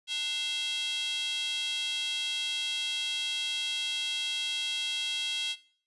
square tone with high-pass filter, 296.5 Hz, D4, 17 cents sharp, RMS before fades -33 dBFS, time 0.07-5.56 s, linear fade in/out 50 ms, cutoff 3200 Hz, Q 5.3, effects noise-tail reverb RT60 0.5 s tail -19 dB re dry + resampled to 24000 Hz

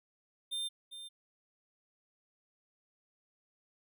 square tone with echo, 3600 Hz, A7, 39 cents sharp, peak -35 dBFS, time 0.51-0.69 s, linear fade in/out 20 ms, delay 400 ms, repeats 1, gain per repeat -10 dB, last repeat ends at 1.09 s, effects none

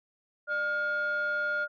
sine tone pair together, 597.8 / 1417 Hz, D5 / F6, +31 / +25 cents, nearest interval octave + minor third, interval 1494 cents, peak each -33 / -26 dBFS, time 0.47-1.68 s, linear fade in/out 50 ms, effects tanh soft clip ceiling -24 dBFS

